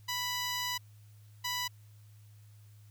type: tone pair in turn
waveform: 10% pulse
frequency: 987.8 / 987.8 Hz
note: B5 / B5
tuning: 0 / 0 cents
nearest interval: unison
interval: 0 cents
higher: neither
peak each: -24 dBFS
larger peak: neither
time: 0.08-0.78 / 1.44-1.68 s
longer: first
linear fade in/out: 10 ms
effects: added 105 Hz sine -53 dBFS peak until 2.9 s + white hiss -68 dBFS RMS until 2.9 s